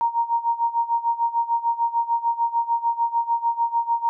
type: tone with tremolo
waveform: sine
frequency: 932.3 Hz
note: A#5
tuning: in tune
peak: -16 dBFS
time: 0.01-4.09 s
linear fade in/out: 0 ms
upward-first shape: sine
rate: 6.7 Hz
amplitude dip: 85%
effects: none